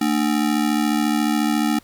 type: ring-modulated tone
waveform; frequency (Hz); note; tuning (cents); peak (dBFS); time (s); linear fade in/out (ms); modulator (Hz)
square; 261.6; C4; 0; -15; 0.01-1.79; 5; 37.1
effects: pink hiss -52 dBFS RMS until 1.83 s